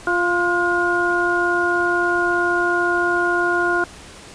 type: harmonic tone with a mistuned harmonic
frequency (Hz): 349.2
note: F4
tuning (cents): 0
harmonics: 1 / 2 / 3 / 4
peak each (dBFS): -21 / -24 / -25 / -19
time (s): 0.07-3.84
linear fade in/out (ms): 2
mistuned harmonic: 4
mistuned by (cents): +40
effects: pink hiss -40 dBFS RMS until 4.34 s + resampled to 22050 Hz